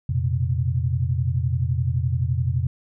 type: chord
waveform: sine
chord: F suspended fourth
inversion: none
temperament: equal with one note detuned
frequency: 87.31 / 119.13 / 130.81 Hz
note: F2 / Bb2 / C3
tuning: 0 / +38 / 0 cents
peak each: -24 dBFS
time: 0.09-2.67 s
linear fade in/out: 5 ms
effects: none